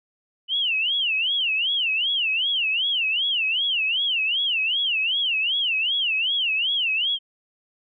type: tone with vibrato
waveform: sine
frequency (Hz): 2920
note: F#7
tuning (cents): -24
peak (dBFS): -20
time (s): 0.48-7.19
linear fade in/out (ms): 50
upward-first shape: sine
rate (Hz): 2.6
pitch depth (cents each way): 240
effects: none